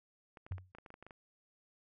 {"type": "clicks", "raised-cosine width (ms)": 0.5, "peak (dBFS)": -37, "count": 12, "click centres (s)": [0.372, 0.465, 0.521, 0.582, 0.75, 0.785, 0.862, 0.904, 0.941, 1.026, 1.066, 1.108]}
{"type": "tone with exponential decay", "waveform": "sine", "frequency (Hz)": 92.5, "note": "F#2", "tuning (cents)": 0, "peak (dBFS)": -34, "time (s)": [0.51, 0.72], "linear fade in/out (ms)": 5, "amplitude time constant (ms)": 45}
{"effects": []}